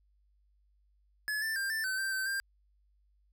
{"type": "tone with pitch steps", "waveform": "square", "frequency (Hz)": [1707, 1774, 1590, 1773, 1529, 1569, 1542, 1590], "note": ["G#6", "A6", "G6", "A6", "G6", "G6", "G6", "G6"], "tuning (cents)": [47, 14, 24, 13, -44, 1, -29, 24], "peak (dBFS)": -32, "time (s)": [1.28, 2.4], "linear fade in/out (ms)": 0, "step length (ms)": 140, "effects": ["added 50 Hz sine -66 dBFS peak until 3.32 s"]}